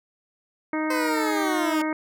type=harmonic tone; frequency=310.8 Hz; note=D#4; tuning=2 cents flat; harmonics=1 / 2 / 3 / 4 / 5 / 6 / 7; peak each=-25 / -32 / -33 / -35 / -37 / -38 / -35 dBFS; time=0.73-1.93 s; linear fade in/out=2 ms
type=linear sweep; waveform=15% pulse; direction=down; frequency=518 to 300.1 Hz; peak=-19 dBFS; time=0.9-1.82 s; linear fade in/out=5 ms
effects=none